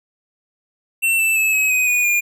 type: tone with pitch steps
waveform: square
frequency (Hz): 2701 / 2652 / 2603 / 2555 / 2509 / 2463 / 2417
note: E7 / E7 / E7 / D#7 / D#7 / D#7 / D7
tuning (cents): +42 / +10 / -22 / +45 / +14 / -18 / +49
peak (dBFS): -15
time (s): 1.02-2.21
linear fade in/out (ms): 20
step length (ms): 170
effects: none